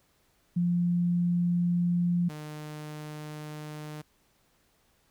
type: tone pair in turn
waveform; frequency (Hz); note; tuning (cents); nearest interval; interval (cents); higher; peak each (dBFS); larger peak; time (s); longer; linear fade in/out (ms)
sine / sawtooth; 174.61 / 151.59; F3 / D#3; 0 / -45; major second; 245; first; -23 / -34; first; 0.56-2.29 / 2.29-4.02; neither; 10
effects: pink hiss -68 dBFS RMS until 5.1 s